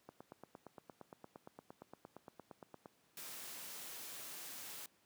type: click train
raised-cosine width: 1 ms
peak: -36 dBFS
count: 25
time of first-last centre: 0.09-2.858 s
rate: 8.67 Hz
type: noise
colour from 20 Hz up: white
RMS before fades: -49 dBFS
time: 3.17-4.86 s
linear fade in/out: 2 ms
effects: pink hiss -73 dBFS RMS until 5.05 s + high-pass 150 Hz 12 dB/octave